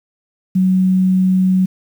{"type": "tone", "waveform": "sine", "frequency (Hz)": 186.4, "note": "F#3", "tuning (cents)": 13, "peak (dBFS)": -10, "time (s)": [0.55, 1.66], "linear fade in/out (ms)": 10, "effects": ["7-bit"]}